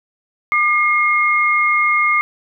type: tone pair together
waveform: sine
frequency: 1202.2 / 2142 Hz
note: D6 / C7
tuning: +40 / +40 cents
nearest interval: minor seventh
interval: 1000 cents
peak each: -16 / -14 dBFS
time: 0.52-2.21 s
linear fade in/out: 0 ms
effects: none